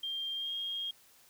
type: tone with pitch glide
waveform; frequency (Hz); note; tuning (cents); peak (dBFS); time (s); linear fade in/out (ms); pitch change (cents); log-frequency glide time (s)
sine; 3189 to 3243; G7 to G#7; +29 to -42; -34; 0.03-0.91; 5; +29; 0.35-0.52
effects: white hiss -62 dBFS RMS until 1.29 s